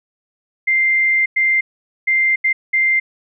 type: tone bursts at uneven times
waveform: sine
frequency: 2093 Hz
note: C7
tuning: in tune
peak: -12 dBFS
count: 5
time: 0.67-1.26 / 1.36-1.61 / 2.07-2.36 / 2.44-2.53 / 2.73-3 s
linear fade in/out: 10 ms
effects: none